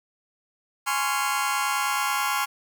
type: chord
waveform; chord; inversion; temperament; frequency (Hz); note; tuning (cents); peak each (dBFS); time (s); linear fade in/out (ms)
sawtooth; Db major seventh; second; just; 831.5 / 1039.4 / 1108.7 / 1385.9; Ab5 / C6 / Db6 / F6; +2 / -12 / 0 / -14; -25; 0.86-2.46; 20
effects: 8-bit